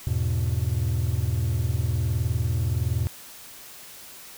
triangle chord, E major, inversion none, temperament equal, 82.41 / 103.83 / 123.47 Hz, E2 / G#2 / B2, 0 / 0 / 0 cents, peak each -24 dBFS, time 0.07-3.07 s, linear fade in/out 0 ms, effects tanh soft clip ceiling -13 dBFS + white hiss -44 dBFS RMS until 4.37 s

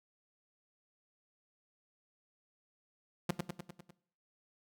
sawtooth tone with echo, 175 Hz, F3, 4 cents sharp, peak -24 dBFS, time 3.29-3.31 s, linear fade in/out 5 ms, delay 100 ms, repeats 6, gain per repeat -4 dB, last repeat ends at 3.91 s, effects noise-tail reverb RT60 0.6 s tail -18 dB re dry

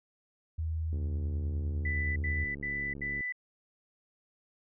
sine tone, 80.3 Hz, E2, 45 cents flat, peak -30 dBFS, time 0.58-2.45 s, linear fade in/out 10 ms
click train, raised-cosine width 3 ms, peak -31 dBFS, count 162, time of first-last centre 0.93-3.207 s, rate 70.7 Hz
sine tone bursts, 1989 Hz, B6, 12 cents sharp, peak -32 dBFS, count 4, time 1.85-3.324 s, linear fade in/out 5 ms, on 310 ms, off 78 ms
effects none

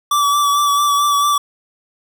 square tone with vibrato, 1155 Hz, D6, 29 cents flat, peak -13 dBFS, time 0.11-1.38 s, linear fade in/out 5 ms, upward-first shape sine, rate 4.5 Hz, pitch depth 26 cents each way, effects none

